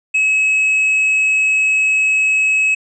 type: tone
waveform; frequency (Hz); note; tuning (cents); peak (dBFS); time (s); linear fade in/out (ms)
triangle; 2570; E7; -45; -10; 0.14-2.75; 10
effects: resampled to 24000 Hz